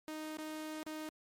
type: tone with dropouts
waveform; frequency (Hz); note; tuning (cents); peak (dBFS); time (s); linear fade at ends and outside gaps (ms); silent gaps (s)
sawtooth; 310.3; D#4; -5; -37; 0.08-1.09; 0; 0.371-0.385 / 0.83-0.865
effects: MP3 64 kbps